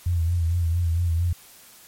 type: tone with vibrato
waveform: sine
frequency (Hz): 84.9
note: F2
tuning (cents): -48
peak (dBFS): -19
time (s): 0.06-1.33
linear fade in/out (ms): 5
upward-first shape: sine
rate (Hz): 4.4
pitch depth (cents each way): 62
effects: white hiss -49 dBFS RMS until 1.87 s + MP3 64 kbps